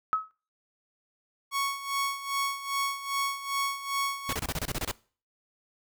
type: tone with exponential decay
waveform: sine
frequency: 1283 Hz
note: E6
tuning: 47 cents flat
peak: -19 dBFS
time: 0.13-0.31 s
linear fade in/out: 0 ms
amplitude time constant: 38 ms
type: tone with tremolo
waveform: sawtooth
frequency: 1108.7 Hz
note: C#6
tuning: in tune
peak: -22 dBFS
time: 1.51-4.36 s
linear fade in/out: 50 ms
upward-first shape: sine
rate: 2.5 Hz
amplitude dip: 75%
type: noise bursts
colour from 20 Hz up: pink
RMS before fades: -31 dBFS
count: 10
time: 4.29-4.914 s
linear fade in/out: 2 ms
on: 39 ms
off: 26 ms
effects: noise-tail reverb RT60 0.4 s tail -22 dB re dry